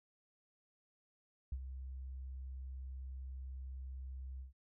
sine tone with ADSR envelope, 65.41 Hz, C2, in tune, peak -35 dBFS, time 1.52-4.53 s, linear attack 4 ms, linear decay 56 ms, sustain -8 dB, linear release 130 ms, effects none

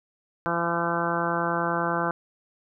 harmonic tone, 170 Hz, F3, 46 cents flat, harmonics 1 / 2 / 3 / 4 / 5 / 6 / 7 / 8 / 9, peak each -32 / -32 / -32 / -32 / -32 / -32 / -32 / -32 / -32 dBFS, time 0.46-2.11 s, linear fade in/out 0 ms, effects none

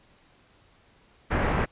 pink low-pass noise, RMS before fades -25 dBFS, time 1.3-1.66 s, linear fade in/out 20 ms, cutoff 2200 Hz, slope 24 dB/octave, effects pink hiss -60 dBFS RMS until 1.71 s + resampled to 8000 Hz

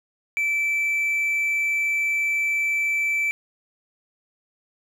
sine tone with hard clipping, 2323 Hz, D7, 20 cents flat, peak -21 dBFS, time 0.37-3.31 s, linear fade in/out 0 ms, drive 2 dB, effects none

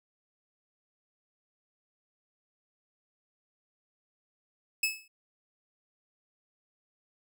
sawtooth tone with exponential decay, 2596 Hz, E7, 27 cents flat, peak -20 dBFS, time 4.83-5.08 s, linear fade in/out 5 ms, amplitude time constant 53 ms, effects none

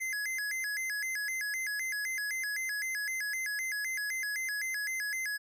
square tone with vibrato, 1864.7 Hz, A#6, in tune, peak -33 dBFS, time 0-5.38 s, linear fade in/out 20 ms, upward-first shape square, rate 3.9 Hz, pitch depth 180 cents each way, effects none

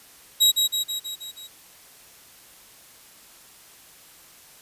sawtooth tone with echo, 3833 Hz, A#7, 47 cents sharp, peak -11 dBFS, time 0.4-0.52 s, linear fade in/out 20 ms, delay 160 ms, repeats 6, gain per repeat -4 dB, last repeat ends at 1.48 s, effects white hiss -50 dBFS RMS until 4.61 s + resampled to 32000 Hz

